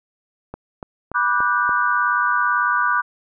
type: click train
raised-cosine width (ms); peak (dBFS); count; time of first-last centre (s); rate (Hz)
1; -17; 5; 0.54-1.693; 3.47
type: chord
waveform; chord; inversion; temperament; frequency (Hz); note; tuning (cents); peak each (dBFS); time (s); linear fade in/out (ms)
sine; G major seventh; first; just; 980 / 1176 / 1470 / 1568; B5 / D6 / F#6 / G6; -14 / +2 / -12 / 0; -23 / -20 / -20 / -25; 1.14-3.02; 20
effects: none